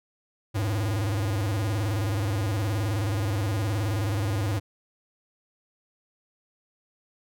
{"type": "tone with vibrato", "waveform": "square", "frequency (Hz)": 102.9, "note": "G#2", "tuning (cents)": -16, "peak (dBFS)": -25, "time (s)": [0.54, 4.6], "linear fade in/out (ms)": 20, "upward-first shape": "square", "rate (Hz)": 19, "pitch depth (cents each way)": 130, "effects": []}